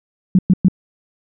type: tone bursts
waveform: sine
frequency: 185.1 Hz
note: F#3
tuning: 1 cent sharp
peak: -7 dBFS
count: 3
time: 0.35-0.684 s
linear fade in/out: 2 ms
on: 38 ms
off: 110 ms
effects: none